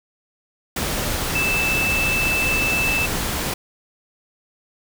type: tone in noise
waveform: sine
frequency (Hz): 2637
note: E7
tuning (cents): 0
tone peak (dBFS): -19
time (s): 1.35-3.06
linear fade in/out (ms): 5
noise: pink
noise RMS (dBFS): -24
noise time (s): 0.76-3.54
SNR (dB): +2
effects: none